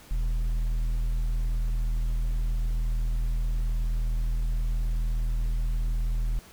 sine tone with tanh clipping, 40.45 Hz, E1, 32 cents flat, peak -25 dBFS, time 0.11-6.39 s, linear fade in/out 0 ms, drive 7 dB, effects pink hiss -51 dBFS RMS until 6.52 s

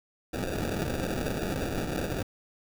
blue noise with sample-and-hold, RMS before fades -31 dBFS, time 0.33-2.23 s, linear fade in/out 10 ms, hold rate 1050 Hz, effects none

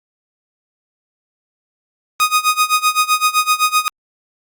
sawtooth tone with tremolo, 1244.5 Hz, D#6, in tune, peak -6 dBFS, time 2.2-3.88 s, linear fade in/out 0 ms, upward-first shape sine, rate 7.8 Hz, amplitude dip 90%, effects Opus 48 kbps

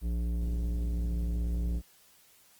sine tone with tanh clipping, 58.27 Hz, A#1, in tune, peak -30 dBFS, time 0.01-1.82 s, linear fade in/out 50 ms, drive 13 dB, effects white hiss -61 dBFS RMS until 2.59 s + Opus 24 kbps

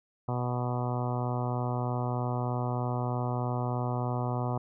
harmonic tone, 123.2 Hz, B2, 4 cents flat, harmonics 1 / 2 / 3 / 4 / 5 / 6 / 7 / 8 / 9 / 10, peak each -30 / -37 / -40 / -41 / -40 / -38 / -42 / -41 / -44 / -45 dBFS, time 0.28-4.58 s, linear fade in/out 5 ms, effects none

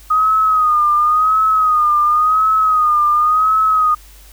sine tone with vibrato, 1244.5 Hz, D#6, in tune, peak -10 dBFS, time 0.1-3.95 s, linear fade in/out 10 ms, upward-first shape sine, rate 0.93 Hz, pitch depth 65 cents each way, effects added 50 Hz sine -40 dBFS peak until 4.32 s + white hiss -45 dBFS RMS until 4.32 s

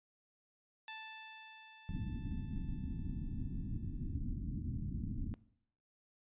5% pulse tone with exponential decay, 880 Hz, A5, in tune, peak -29 dBFS, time 0.88-4.15 s, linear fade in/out 1 ms, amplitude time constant 710 ms
pink low-pass noise, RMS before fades -40 dBFS, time 1.89-5.34 s, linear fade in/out 0 ms, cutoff 280 Hz, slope 48 dB/octave
effects noise-tail reverb RT60 0.7 s tail -20 dB re dry + resampled to 8000 Hz

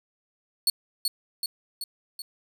sawtooth tone with echo, 4397 Hz, C#8, 15 cents flat, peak -16 dBFS, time 0.67-0.7 s, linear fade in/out 2 ms, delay 380 ms, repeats 4, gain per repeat -4 dB, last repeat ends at 2.22 s, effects none

